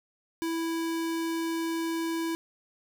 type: tone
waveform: square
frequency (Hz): 329.6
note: E4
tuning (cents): 0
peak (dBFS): -29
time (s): 0.42-2.35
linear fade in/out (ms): 0
effects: none